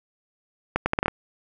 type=accelerating click train; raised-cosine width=0.5 ms; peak=-6 dBFS; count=7; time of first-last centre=0.76-1.081 s; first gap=100 ms; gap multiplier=0.74; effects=none